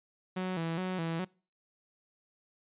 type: tone with vibrato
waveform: sawtooth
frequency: 174.61 Hz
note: F3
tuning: in tune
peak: -28 dBFS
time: 0.36-1.25 s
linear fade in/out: 10 ms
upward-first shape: square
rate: 2.4 Hz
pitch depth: 100 cents each way
effects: noise-tail reverb RT60 0.4 s tail -26 dB re dry + resampled to 8000 Hz